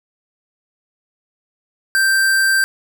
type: tone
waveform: square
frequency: 1568 Hz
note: G6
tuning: in tune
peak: -13 dBFS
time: 1.95-2.64 s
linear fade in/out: 0 ms
effects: none